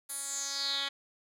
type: tone with band-pass filter sweep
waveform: 10% pulse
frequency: 278 Hz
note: C#4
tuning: 5 cents sharp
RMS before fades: -35 dBFS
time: 0.09-0.89 s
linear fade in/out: 10 ms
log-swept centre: 11000 to 3000 Hz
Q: 4.8
effects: none